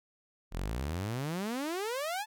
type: exponential sweep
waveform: sawtooth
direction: up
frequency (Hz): 38.84 to 890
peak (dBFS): -29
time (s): 0.51-2.26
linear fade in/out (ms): 50
effects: none